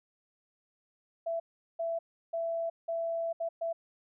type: tone bursts at uneven times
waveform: sine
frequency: 666 Hz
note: E5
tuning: 18 cents sharp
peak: -30 dBFS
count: 6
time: 1.26-1.4 / 1.79-1.99 / 2.33-2.7 / 2.88-3.33 / 3.4-3.49 / 3.61-3.73 s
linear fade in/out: 10 ms
effects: none